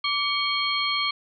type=tone cluster; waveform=sine; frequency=1161 / 2246 / 3217 / 4286 Hz; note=D6 / C#7 / G7 / C8; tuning=-20 / +22 / +44 / +41 cents; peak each=-28 dBFS; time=0.04-1.11 s; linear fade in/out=5 ms; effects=none